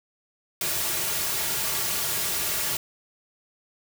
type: noise with comb filter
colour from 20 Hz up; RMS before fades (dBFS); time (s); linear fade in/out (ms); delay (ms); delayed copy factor
white; -27; 0.61-2.77; 2; 3.9; -0.6
effects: none